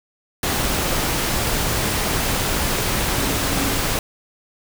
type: tone in noise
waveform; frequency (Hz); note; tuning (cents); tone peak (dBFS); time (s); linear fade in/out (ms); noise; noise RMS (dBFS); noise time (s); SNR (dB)
sine; 277.2; C#4; 0; -29; 3.18-3.78; 2; pink; -21; 0.43-3.99; -11
effects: none